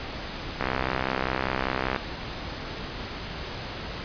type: click train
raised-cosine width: 0.5 ms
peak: -10 dBFS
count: 89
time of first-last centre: 0.61-1.962 s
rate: 65.1 Hz
effects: pink hiss -35 dBFS RMS until 4.04 s + resampled to 11025 Hz